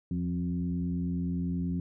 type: tone with frequency modulation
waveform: sine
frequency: 175.3 Hz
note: F3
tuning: 7 cents sharp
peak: -28 dBFS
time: 0.11-1.8 s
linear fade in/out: 2 ms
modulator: 89.9 Hz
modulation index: 0.94
effects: none